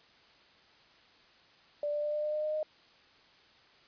sine tone with pitch steps, 587.3 / 591.4 / 595.5 / 599.6 / 603.8 / 608 / 612.2 / 616.5 Hz, D5 / D5 / D5 / D5 / D5 / D#5 / D#5 / D#5, 0 / +12 / +24 / +36 / +48 / -40 / -28 / -16 cents, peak -30 dBFS, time 1.83-2.63 s, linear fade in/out 2 ms, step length 100 ms, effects white hiss -61 dBFS RMS until 3.87 s + resampled to 11025 Hz

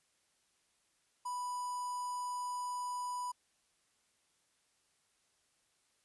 square tone with notch filter, 987.8 Hz, B5, in tune, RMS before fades -39 dBFS, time 1.25-3.32 s, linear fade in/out 10 ms, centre 3200 Hz, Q 0.59, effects white hiss -75 dBFS RMS until 6.04 s + resampled to 24000 Hz

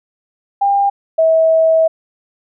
sine tone pair in turn, 800 / 646.2 Hz, G5 / E5, +35 / -35 cents, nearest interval major third, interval 370 cents, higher first, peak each -10 / -8 dBFS, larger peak second, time 0.61-0.9 / 1.18-1.88 s, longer second, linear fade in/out 10 ms, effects none

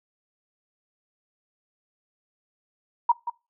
sine tone with echo, 950 Hz, A#5, 33 cents sharp, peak -14 dBFS, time 3.09-3.12 s, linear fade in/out 5 ms, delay 180 ms, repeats 1, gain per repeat -11 dB, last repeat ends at 3.3 s, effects noise-tail reverb RT60 0.3 s tail -24 dB re dry

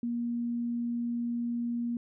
sine tone, 237.2 Hz, A#3, 30 cents sharp, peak -29 dBFS, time 0.03-1.97 s, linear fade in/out 2 ms, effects none

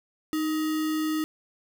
sine tone with sample-and-hold, 311.1 Hz, D#4, in tune, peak -24 dBFS, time 0.33-1.24 s, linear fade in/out 0 ms, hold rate 1575 Hz, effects none

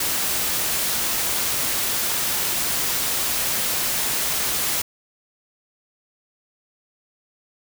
white noise, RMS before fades -23 dBFS, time 0-4.82 s, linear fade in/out 5 ms, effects none

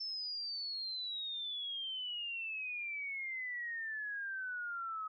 sine exponential sweep, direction down, 5320 to 1268 Hz, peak -38 dBFS, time 0-5.08 s, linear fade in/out 10 ms, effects none

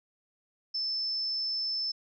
sine tone, 5274 Hz, E8, in tune, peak -29 dBFS, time 0.74-1.92 s, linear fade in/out 10 ms, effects none

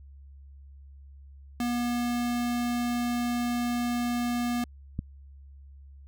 square tone, 240.9 Hz, B3, 43 cents flat, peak -27 dBFS, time 1.6-4.64 s, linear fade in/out 2 ms
click, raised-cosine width 5 ms, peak -18 dBFS, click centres 4.991 s
effects added 69 Hz sine -46 dBFS peak until 6.07 s

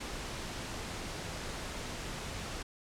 pink noise, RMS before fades -40 dBFS, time 0-2.63 s, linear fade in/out 10 ms, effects low-pass 8000 Hz 12 dB/octave

